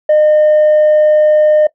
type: tone with tanh clipping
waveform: triangle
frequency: 609 Hz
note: D#5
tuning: 37 cents flat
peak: -6 dBFS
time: 0.09-1.67 s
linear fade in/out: 5 ms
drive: 6 dB
effects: noise-tail reverb RT60 0.1 s tail -19 dB re dry